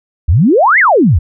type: exponential two-way sweep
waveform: sine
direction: up then down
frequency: 66.5 to 2217 to 66.5 Hz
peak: -5 dBFS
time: 0.28-1.19 s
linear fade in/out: 10 ms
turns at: 0.79 s
effects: none